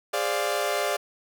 sawtooth chord, D half-diminished seventh, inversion second, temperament equal with one note detuned, 411.5 / 523.3 / 587.3 / 698.5 Hz, Ab4 / C5 / D5 / F5, -16 / 0 / 0 / 0 cents, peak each -27 / -29 / -24 / -26 dBFS, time 0.13-0.97 s, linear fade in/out 10 ms, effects none

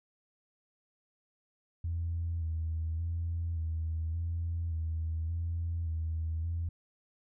sine tone with vibrato, 82.41 Hz, E2, in tune, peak -30 dBFS, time 1.84-6.69 s, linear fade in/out 5 ms, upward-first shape square, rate 0.87 Hz, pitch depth 35 cents each way, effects tanh soft clip ceiling -26 dBFS

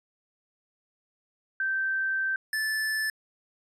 sine / square tone pair in turn, 1557 / 1747.7 Hz, G6 / A6, -12 / -12 cents, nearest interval major second, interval 200 cents, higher second, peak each -25 / -27 dBFS, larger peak first, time 1.6-2.36 / 2.53-3.1 s, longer first, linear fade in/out 2 ms, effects resampled to 32000 Hz

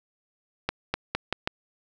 accelerating click train, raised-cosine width 0.3 ms, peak -9 dBFS, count 5, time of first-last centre 0.69-1.475 s, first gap 250 ms, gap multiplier 0.84, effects none

